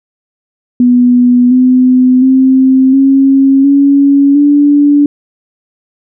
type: tone with pitch steps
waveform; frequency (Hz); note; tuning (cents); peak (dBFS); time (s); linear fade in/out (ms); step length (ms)
sine; 246 / 254.1 / 262.4 / 271.1 / 280 / 289.2; B3 / B3 / C4 / C#4 / C#4 / D4; -7 / +49 / +5 / -38 / +18 / -27; -3; 0.8-5.06; 2; 710
effects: none